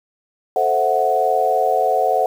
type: chord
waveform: sine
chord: F# half-diminished seventh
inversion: first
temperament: equal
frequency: 440 / 523.3 / 659.3 / 740 Hz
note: A4 / C5 / E5 / F#5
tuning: 0 / 0 / 0 / 0 cents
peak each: -22 / -21 / -21 / -17 dBFS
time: 0.56-2.26 s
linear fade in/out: 2 ms
effects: 7-bit